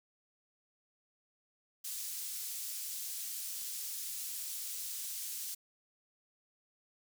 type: high-pass noise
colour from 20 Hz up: pink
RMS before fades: -41 dBFS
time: 1.84-5.55 s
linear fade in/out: 10 ms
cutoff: 6500 Hz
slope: 12 dB/octave
effects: none